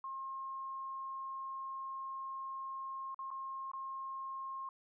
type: tone with dropouts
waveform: sine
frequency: 1070 Hz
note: C6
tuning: 38 cents sharp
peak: -40 dBFS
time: 0.04-4.69 s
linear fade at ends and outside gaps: 2 ms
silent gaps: 3.145-3.19 / 3.305-3.312 / 3.716-3.734 s
effects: none